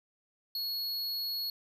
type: tone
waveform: square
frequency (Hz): 4340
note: C#8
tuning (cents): -37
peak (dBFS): -33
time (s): 0.55-1.5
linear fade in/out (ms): 2
effects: none